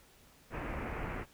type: low-pass noise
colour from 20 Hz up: pink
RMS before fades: -39 dBFS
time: 0.5-1.26 s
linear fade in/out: 50 ms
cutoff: 2500 Hz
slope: 48 dB/octave
effects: pink hiss -62 dBFS RMS until 1.33 s